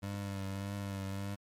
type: tone with vibrato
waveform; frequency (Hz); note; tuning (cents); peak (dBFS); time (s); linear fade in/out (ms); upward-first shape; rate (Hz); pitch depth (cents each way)
25% pulse; 98.8; G2; +14; -33; 0.02-1.36; 20; triangle; 1.7; 38
effects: MP3 64 kbps